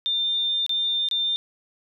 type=tone with dropouts; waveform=sine; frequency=3602 Hz; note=A7; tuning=40 cents sharp; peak=-21 dBFS; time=0.06-1.36 s; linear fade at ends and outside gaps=0 ms; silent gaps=0.664-0.694 / 1.087-1.112 s; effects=none